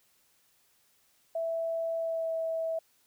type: tone with pitch glide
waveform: sine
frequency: 659.3 to 651.7 Hz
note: E5 to E5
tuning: 0 to -20 cents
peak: -29 dBFS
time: 1.35-2.79 s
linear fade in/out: 5 ms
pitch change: -20 cents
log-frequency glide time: 1.97-2.33 s
effects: white hiss -68 dBFS RMS until 3.06 s